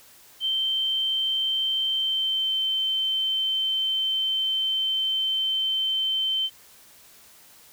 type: tone with pitch glide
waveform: sine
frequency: 3117 to 3094 Hz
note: G7 to G7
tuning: -11 to -23 cents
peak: -22 dBFS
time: 0.4-6.5 s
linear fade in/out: 50 ms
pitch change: -12 cents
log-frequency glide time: 1.94-2.6 s
effects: white hiss -52 dBFS RMS until 7.72 s